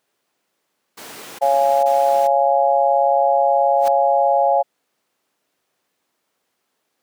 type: noise bursts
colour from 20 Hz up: pink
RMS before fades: -35 dBFS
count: 3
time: 0.97-2.276 s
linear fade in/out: 10 ms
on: 420 ms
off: 23 ms
type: chord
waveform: sine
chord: Db major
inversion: none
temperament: just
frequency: 554.4 / 693 / 831.5 Hz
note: Db5 / F5 / Ab5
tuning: 0 / -14 / +2 cents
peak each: -17 dBFS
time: 1.41-4.63 s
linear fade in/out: 20 ms
type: noise with exponential growth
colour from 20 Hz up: pink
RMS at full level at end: -26 dBFS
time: 3.76-3.88 s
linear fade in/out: 0 ms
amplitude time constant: 24 ms
effects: pink hiss -71 dBFS RMS until 7.02 s + high-pass 300 Hz 12 dB/octave